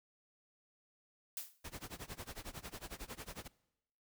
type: noise with exponential decay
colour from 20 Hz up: blue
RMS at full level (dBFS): -38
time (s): 1.37-1.58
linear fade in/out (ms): 1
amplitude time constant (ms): 45
type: noise with tremolo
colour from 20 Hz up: pink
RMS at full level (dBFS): -45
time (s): 1.64-3.48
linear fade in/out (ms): 10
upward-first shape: sine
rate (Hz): 11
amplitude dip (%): 95
effects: noise-tail reverb RT60 0.9 s tail -22 dB re dry